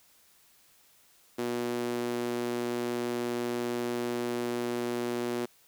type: tone with high-pass filter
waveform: sawtooth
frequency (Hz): 120.4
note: B2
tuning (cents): -44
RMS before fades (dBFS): -32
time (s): 1.38-5.46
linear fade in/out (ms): 10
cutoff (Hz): 310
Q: 3.2
effects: white hiss -62 dBFS RMS until 5.67 s